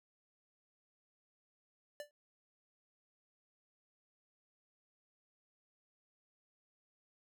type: tone with exponential decay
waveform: square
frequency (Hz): 587.3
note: D5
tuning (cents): 0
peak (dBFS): -40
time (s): 2-2.11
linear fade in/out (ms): 1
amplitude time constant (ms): 23
effects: none